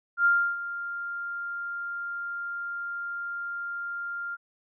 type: tone with ADSR envelope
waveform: sine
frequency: 1396.9 Hz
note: F6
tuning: in tune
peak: -17 dBFS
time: 0.17-4.37 s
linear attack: 82 ms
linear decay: 310 ms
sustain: -14 dB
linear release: 33 ms
effects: none